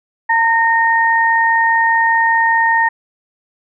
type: tone pair together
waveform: sine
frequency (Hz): 909.8 / 1845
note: A#5 / A#6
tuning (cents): -42 / -18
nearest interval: octave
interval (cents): 1224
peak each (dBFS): -13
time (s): 0.29-2.89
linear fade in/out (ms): 10
effects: none